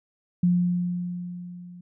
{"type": "tone with level ramp", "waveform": "sine", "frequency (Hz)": 177.1, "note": "F3", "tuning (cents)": 24, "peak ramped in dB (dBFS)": [-16, -41], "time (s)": [0.43, 1.81], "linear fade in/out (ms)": 5, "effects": []}